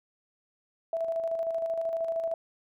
sine tone with tremolo, 659.3 Hz, E5, in tune, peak -26 dBFS, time 0.93-2.34 s, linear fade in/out 2 ms, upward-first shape square, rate 13 Hz, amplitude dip 40%, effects none

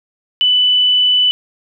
sine tone, 2988 Hz, F#7, 16 cents sharp, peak -9 dBFS, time 0.41-1.31 s, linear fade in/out 0 ms, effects none

